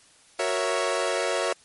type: chord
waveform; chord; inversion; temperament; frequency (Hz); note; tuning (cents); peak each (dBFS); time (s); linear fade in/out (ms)
sawtooth; F# dominant seventh; none; equal; 370 / 466.2 / 554.4 / 659.3; F#4 / A#4 / C#5 / E5; 0 / 0 / 0 / 0; -27 / -26 / -24 / -25; 0.39-1.53; 5
effects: white hiss -56 dBFS RMS until 1.64 s + MP3 48 kbps